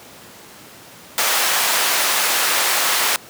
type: high-pass noise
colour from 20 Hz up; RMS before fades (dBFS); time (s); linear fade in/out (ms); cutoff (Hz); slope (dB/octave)
pink; -18; 1.18-3.16; 0; 860; 12
effects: pink hiss -41 dBFS RMS until 3.29 s + high-pass 150 Hz 12 dB/octave